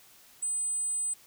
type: tone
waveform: sine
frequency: 8100 Hz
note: B8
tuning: 43 cents sharp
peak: -28 dBFS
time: 0.42-1.14 s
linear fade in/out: 10 ms
effects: white hiss -57 dBFS RMS until 1.26 s